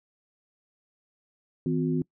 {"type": "tone cluster", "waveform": "sine", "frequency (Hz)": [160.7, 255.5, 360.1], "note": ["E3", "C4", "F#4"], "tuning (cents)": [-44, -41, -47], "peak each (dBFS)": [-27, -27, -31], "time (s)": [1.66, 2.02], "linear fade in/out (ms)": 2, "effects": ["noise-tail reverb RT60 0.1 s tail -23 dB re dry"]}